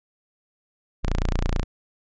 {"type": "tone", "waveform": "sawtooth", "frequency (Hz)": 29.14, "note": "A#0", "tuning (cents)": 0, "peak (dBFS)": -17, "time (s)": [1.03, 1.64], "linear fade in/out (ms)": 20, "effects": ["resampled to 16000 Hz"]}